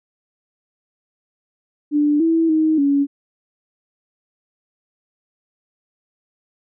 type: tone with pitch steps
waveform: sine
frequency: 294.8 / 327.5 / 314.3 / 281.8 Hz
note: D4 / E4 / D#4 / C#4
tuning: +7 / -11 / +18 / +29 cents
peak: -13 dBFS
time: 1.91-3.07 s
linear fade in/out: 50 ms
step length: 290 ms
effects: none